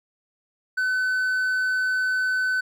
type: tone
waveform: triangle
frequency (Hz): 1512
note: F#6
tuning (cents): +37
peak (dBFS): -19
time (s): 0.77-2.61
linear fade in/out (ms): 10
effects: none